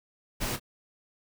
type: noise with echo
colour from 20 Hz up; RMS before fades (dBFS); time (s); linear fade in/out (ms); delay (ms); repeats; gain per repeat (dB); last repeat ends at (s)
pink; -31; 0.4-0.57; 20; 28; 1; -11; 0.598
effects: none